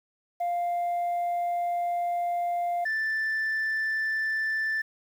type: tone pair in turn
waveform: sine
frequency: 698.5 / 1764.3 Hz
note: F5 / A6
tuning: 0 / +4 cents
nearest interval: octave + major third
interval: 1604 cents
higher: second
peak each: -23 dBFS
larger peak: neither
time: 0.4-2.85 / 2.85-4.82 s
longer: first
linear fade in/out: 10 ms
effects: tanh soft clip ceiling -24 dBFS + 9-bit